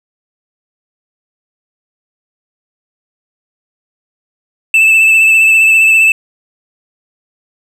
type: tone with vibrato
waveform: triangle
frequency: 2637 Hz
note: E7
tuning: in tune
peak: -3 dBFS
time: 4.74-6.12 s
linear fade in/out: 2 ms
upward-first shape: sine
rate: 15 Hz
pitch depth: 23 cents each way
effects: none